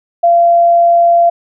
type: tone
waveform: sine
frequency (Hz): 686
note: F5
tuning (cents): -31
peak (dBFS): -5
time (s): 0.23-1.3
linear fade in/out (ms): 10
effects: none